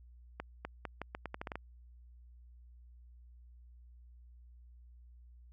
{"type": "accelerating click train", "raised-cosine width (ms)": 0.5, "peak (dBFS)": -24, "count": 11, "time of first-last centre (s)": [0.4, 1.556], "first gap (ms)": 250, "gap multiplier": 0.81, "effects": ["added 60 Hz sine -54 dBFS peak until 5.52 s"]}